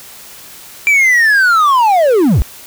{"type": "linear sweep", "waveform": "triangle", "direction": "down", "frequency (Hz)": [2362, 39.13], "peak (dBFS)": -5, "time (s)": [0.87, 2.42], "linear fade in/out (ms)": 0, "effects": ["white hiss -35 dBFS RMS until 2.66 s"]}